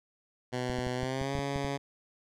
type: tone with pitch glide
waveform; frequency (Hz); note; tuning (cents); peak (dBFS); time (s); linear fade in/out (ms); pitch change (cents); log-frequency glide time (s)
10% pulse; 125.3 to 139.83; B2 to C#3; +25 to +15; -23; 0.52-1.78; 20; +190; 0.95-1.35
type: clicks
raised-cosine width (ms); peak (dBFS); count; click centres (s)
5; -24; 9; 0.699 / 0.788 / 0.869 / 1.032 / 1.215 / 1.353 / 1.389 / 1.56 / 1.647
effects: low-pass 7000 Hz 12 dB/octave